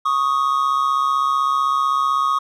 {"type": "tone pair together", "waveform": "triangle", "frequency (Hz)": [1108.7, 1244.5], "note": ["C#6", "D#6"], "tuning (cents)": [0, 0], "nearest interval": "major second", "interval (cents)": 200, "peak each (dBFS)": -17, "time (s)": [0.05, 2.39], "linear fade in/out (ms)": 10, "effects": []}